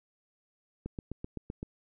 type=click train; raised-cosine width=3 ms; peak=-24 dBFS; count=7; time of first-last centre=0.86-1.629 s; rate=7.8 Hz; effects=none